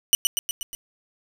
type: tone with echo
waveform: 15% pulse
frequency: 2960 Hz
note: F#7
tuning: in tune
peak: -6 dBFS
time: 0.13-0.15 s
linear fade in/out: 0 ms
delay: 120 ms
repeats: 5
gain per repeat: -4 dB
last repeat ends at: 0.75 s
effects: 7-bit